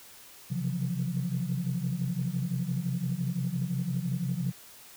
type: tone cluster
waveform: sine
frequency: 128.9 / 134.7 / 169 / 180.8 Hz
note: C3 / C#3 / E3 / F#3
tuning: -26 / -49 / +43 / -40 cents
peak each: -36 / -32 / -33 / -32 dBFS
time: 0.5-4.52 s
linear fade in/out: 20 ms
effects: tanh soft clip ceiling -20 dBFS + white hiss -51 dBFS RMS until 4.96 s